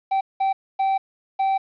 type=tone bursts at uneven times; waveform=triangle; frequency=775 Hz; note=G5; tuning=20 cents flat; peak=-16 dBFS; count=4; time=0.11-0.21 / 0.4-0.53 / 0.79-0.98 / 1.39-1.58 s; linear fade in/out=10 ms; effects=resampled to 11025 Hz + 9-bit